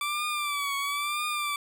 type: tone with vibrato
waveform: 20% pulse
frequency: 1163 Hz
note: D6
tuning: 17 cents flat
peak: -23 dBFS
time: 0.01-1.56 s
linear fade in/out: 2 ms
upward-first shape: triangle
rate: 1 Hz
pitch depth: 81 cents each way
effects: none